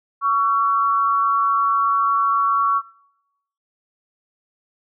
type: tone pair together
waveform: sine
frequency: 1123.4 / 1348 Hz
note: C#6 / E6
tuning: +23 / +38 cents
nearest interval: minor third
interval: 315 cents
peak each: -16 / -22 dBFS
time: 0.21-2.82 s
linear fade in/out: 50 ms
effects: noise-tail reverb RT60 0.8 s tail -20 dB re dry